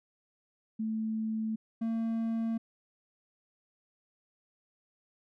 sine / triangle tone pair in turn, 220 / 226.7 Hz, A3 / A#3, 0 / -48 cents, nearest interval minor second, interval 52 cents, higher second, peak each -30 / -27 dBFS, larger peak second, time 0.79-1.56 / 1.81-2.58 s, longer neither, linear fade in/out 10 ms, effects none

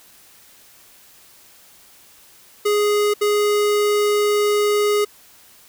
square tone bursts at uneven times, 415.3 Hz, G#4, in tune, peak -16 dBFS, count 2, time 2.65-3.14 / 3.21-5.05 s, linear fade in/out 10 ms, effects white hiss -49 dBFS RMS until 5.68 s

